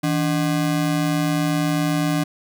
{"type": "ring-modulated tone", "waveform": "square", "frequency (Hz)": 226.2, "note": "A3", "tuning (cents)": 48, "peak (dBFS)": -16, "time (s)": [0.03, 2.24], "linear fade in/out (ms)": 10, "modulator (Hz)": 63.9, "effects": []}